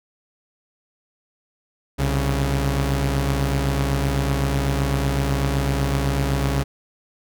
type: tone pair together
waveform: sawtooth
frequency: 65.33 / 138.59 Hz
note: C2 / C#3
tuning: -2 / 0 cents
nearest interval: octave + minor second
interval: 1302 cents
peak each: -18 dBFS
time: 1.98-6.64 s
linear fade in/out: 20 ms
effects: none